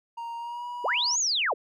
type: tone with pitch glide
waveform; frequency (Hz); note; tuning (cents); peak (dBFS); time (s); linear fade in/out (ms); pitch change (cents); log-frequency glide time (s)
triangle; 932.3 to 969.1; A#5 to B5; 0 to -33; -31; 0.17-1.16; 10; +67; 0.37-0.66
type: linear two-way sweep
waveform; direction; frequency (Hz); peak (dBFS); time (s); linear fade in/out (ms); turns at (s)
sine; up then down; 320.4 to 6940 to 320.4; -23; 0.84-1.54; 10; 1.19
effects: none